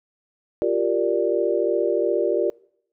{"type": "chord", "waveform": "sine", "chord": "G minor seventh", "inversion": "third", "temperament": "equal", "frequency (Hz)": [349.2, 392, 466.2, 587.3], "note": ["F4", "G4", "Bb4", "D5"], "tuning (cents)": [0, 0, 0, 0], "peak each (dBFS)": -24, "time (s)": [0.62, 2.5], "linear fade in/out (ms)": 0, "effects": ["noise-tail reverb RT60 0.7 s tail -25 dB re dry"]}